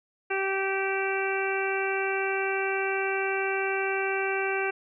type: harmonic tone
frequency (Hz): 387.9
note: G4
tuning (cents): -18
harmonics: 1 / 2 / 3 / 4 / 5 / 6 / 7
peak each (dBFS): -29 / -33 / -38 / -32 / -39 / -33 / -36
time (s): 0.3-4.71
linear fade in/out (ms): 10
effects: none